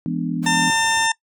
sine chord, E dominant seventh, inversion none, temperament equal with one note detuned, 168.86 / 207.7 / 246.9 / 293.7 Hz, E3 / G#3 / B3 / D4, +42 / 0 / 0 / 0 cents, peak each -24 / -29 / -25 / -27 dBFS, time 0.06-0.7 s, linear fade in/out 0 ms
pink noise, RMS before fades -37 dBFS, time 0.42-1.08 s, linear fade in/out 20 ms
harmonic tone, 900 Hz, A5, 39 cents sharp, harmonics 1 / 2 / 3 / 4 / 6 / 7 / 8 / 9 / 10, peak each -20 / -21 / -28 / -25 / -29 / -30 / -31 / -32 / -30 dBFS, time 0.46-1.12 s, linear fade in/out 5 ms
effects noise-tail reverb RT60 0.1 s tail -22 dB re dry + high-pass 100 Hz 12 dB/octave

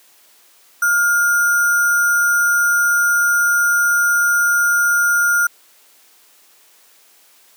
sine tone with sample-and-hold, 1417 Hz, F6, 25 cents sharp, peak -12 dBFS, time 0.82-5.47 s, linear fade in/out 5 ms, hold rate 7350 Hz, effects white hiss -51 dBFS RMS until 7.56 s + high-pass 300 Hz 12 dB/octave

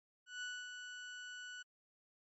30% pulse tone with ADSR envelope, 1480 Hz, F#6, in tune, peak -38 dBFS, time 0.26-1.63 s, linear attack 160 ms, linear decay 250 ms, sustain -6 dB, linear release 13 ms, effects MP3 32 kbps

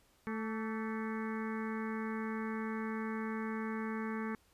harmonic tone with a mistuned harmonic, 220 Hz, A3, in tune, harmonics 1 / 2 / 4 / 5 / 6 / 7 / 8 / 9 / 10, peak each -37 / -43 / -48 / -47 / -51 / -50 / -49 / -54 / -52 dBFS, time 0.27-4.35 s, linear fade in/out 0 ms, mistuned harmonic 5, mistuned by +57 cents, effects pink hiss -69 dBFS RMS until 4.53 s + resampled to 32000 Hz

